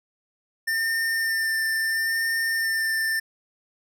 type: tone with vibrato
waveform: square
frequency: 1800 Hz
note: A6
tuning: 39 cents sharp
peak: -23 dBFS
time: 0.67-3.2 s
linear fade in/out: 10 ms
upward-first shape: sine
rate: 0.74 Hz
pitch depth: 14 cents each way
effects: none

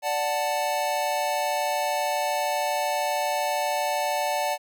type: chord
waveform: square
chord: D major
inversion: none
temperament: equal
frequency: 587.3 / 740 / 880 Hz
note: D5 / F#5 / A5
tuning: 0 / 0 / 0 cents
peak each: -29 dBFS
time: 0.02-4.58 s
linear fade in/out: 50 ms
effects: none

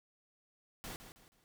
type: noise with echo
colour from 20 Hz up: pink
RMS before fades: -45 dBFS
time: 0.84-0.96 s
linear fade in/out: 0 ms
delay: 160 ms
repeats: 3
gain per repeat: -9 dB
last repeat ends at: 1.44 s
effects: none

